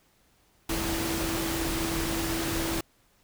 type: tone in noise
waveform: sine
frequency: 329.6 Hz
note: E4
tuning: in tune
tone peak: -31 dBFS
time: 0.69-2.81 s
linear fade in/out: 5 ms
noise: pink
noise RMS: -31 dBFS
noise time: 0.69-2.81 s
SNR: -3 dB
effects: pink hiss -65 dBFS RMS until 3.23 s